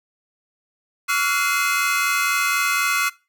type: tone cluster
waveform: 45% pulse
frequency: 1133 / 1366 / 1450 / 2079 / 2546 Hz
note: C#6 / F6 / F#6 / C7 / D#7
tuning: +37 / -39 / -35 / -12 / +39 cents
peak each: -25 dBFS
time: 1.08-3.1 s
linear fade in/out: 20 ms
effects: noise-tail reverb RT60 0.3 s tail -22 dB re dry